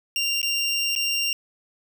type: tone with dropouts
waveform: 25% pulse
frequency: 2781 Hz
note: F7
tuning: 8 cents flat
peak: -18 dBFS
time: 0.16-1.33 s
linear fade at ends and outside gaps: 1 ms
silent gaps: 0.416-0.429 / 0.952-0.961 s
effects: none